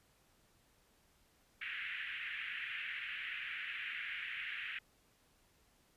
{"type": "band-pass noise", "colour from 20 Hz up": "pink", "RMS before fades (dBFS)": -43, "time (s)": [1.61, 4.79], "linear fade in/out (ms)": 5, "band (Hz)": [1600, 2900], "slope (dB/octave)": 48, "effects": ["pink hiss -71 dBFS RMS until 5.96 s", "resampled to 32000 Hz"]}